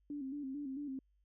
sine tone with vibrato, 277.9 Hz, C#4, 4 cents sharp, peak -39 dBFS, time 0.1-0.99 s, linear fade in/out 2 ms, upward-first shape square, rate 4.5 Hz, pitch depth 77 cents each way, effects added 50 Hz sine -70 dBFS peak until 1.24 s

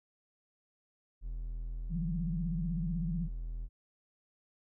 triangle tone, 41.22 Hz, E1, 1 cent sharp, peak -34 dBFS, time 1.21-3.69 s, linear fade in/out 50 ms
sine tone with vibrato, 167.6 Hz, E3, 29 cents sharp, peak -32 dBFS, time 1.89-3.29 s, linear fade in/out 50 ms, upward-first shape sine, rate 16 Hz, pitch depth 150 cents each way
effects none

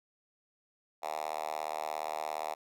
5% pulse tone with high-pass filter, 77.2 Hz, D#2, 13 cents flat, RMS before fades -37 dBFS, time 1.02-2.55 s, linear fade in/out 20 ms, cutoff 730 Hz, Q 3.4, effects none

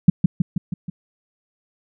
sine tone with echo, 174.61 Hz, F3, in tune, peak -4 dBFS, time 0.08-0.1 s, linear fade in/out 5 ms, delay 160 ms, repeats 5, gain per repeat -4 dB, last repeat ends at 0.9 s, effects none

